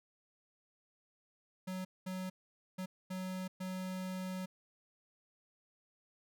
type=tone bursts at uneven times; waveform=square; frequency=185.8 Hz; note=F#3; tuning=7 cents sharp; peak=-39 dBFS; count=5; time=1.67-1.85 / 2.06-2.3 / 2.78-2.86 / 3.1-3.48 / 3.6-4.46 s; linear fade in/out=10 ms; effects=none